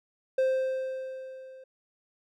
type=tone with level ramp; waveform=triangle; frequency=523.3 Hz; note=C5; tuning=in tune; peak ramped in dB=-19 to -44 dBFS; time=0.38-1.64 s; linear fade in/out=5 ms; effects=none